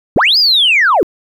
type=linear two-way sweep; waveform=sine; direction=up then down; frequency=90.4 to 5100 to 298.5 Hz; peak=-6 dBFS; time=0.16-1.03 s; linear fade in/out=0 ms; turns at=0.38 s; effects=tanh soft clip ceiling -3 dBFS + 8-bit